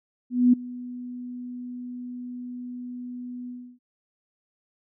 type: tone with ADSR envelope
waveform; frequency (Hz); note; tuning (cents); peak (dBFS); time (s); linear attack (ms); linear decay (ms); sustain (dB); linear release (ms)
sine; 246.9; B3; 0; -12; 0.3-3.79; 230; 10; -21; 310
effects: none